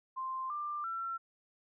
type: tone with pitch steps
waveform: sine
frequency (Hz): 1046.5 / 1188.3 / 1349.3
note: C6 / D6 / E6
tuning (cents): 0 / +20 / +40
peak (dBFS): -35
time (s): 0.16-1.18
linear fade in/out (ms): 20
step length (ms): 340
effects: none